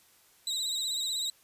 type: tone with vibrato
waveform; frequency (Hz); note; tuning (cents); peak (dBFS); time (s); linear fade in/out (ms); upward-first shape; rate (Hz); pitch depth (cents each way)
30% pulse; 3874; B7; -34; -27; 0.47-1.3; 2; sine; 16; 65
effects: white hiss -62 dBFS RMS until 1.43 s + resampled to 32000 Hz